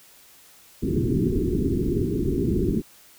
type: low-pass noise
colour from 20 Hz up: white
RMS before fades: -23 dBFS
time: 0.82-2.82 s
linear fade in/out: 20 ms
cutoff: 410 Hz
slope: 96 dB/octave
effects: white hiss -52 dBFS RMS until 3.18 s